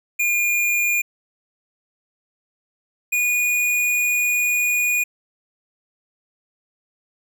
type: tone pair in turn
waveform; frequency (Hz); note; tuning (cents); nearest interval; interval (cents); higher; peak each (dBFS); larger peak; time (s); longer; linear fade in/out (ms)
square; 2421 / 2453; D#7 / D#7; -48 / -25; unison; 23; second; -18; neither; 0.19-1.02 / 3.12-5.04; second; 10
effects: none